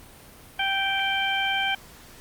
harmonic tone, 782 Hz, G5, 4 cents flat, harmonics 1 / 2 / 3 / 4, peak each -28 / -28 / -28 / -28 dBFS, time 0.59-1.75 s, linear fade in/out 5 ms, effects pink hiss -48 dBFS RMS until 2.2 s + Opus 32 kbps

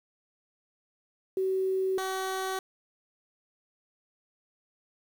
sine / 15% pulse tone pair in turn, 379.4 / 379.4 Hz, F#4 / F#4, +43 / +43 cents, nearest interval unison, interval 0 cents, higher neither, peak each -25 / -24 dBFS, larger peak second, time 1.37-1.98 / 1.98-2.59 s, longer neither, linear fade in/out 2 ms, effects 9-bit

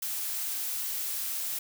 blue noise, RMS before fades -33 dBFS, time 0.02-1.59 s, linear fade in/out 5 ms, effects none

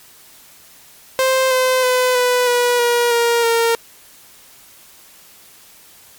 sawtooth tone with pitch steps, 523.3 / 514 / 504.9 / 495.9 / 487.1 / 478.5 / 470 / 461.7 Hz, C5 / C5 / B4 / B4 / B4 / A#4 / A#4 / A#4, 0 / -31 / +38 / +7 / -24 / +45 / +14 / -17 cents, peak -9 dBFS, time 1.19-3.75 s, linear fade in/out 0 ms, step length 320 ms, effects white hiss -45 dBFS RMS until 6.18 s + MP3 96 kbps

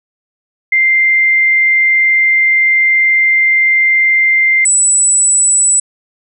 sine tone pair in turn, 2093 / 7923 Hz, C7 / B8, 0 / +5 cents, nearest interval octave + major seventh, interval 2305 cents, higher second, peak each -7 dBFS, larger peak neither, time 0.72-4.65 / 4.65-5.8 s, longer first, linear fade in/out 5 ms, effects none

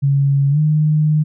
sine tone with pitch glide, 139.4 to 152.9 Hz, C#3 to D#3, +10 to -30 cents, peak -11 dBFS, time 0.02-1.24 s, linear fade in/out 20 ms, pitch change +160 cents, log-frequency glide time 0.5-0.59 s, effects none

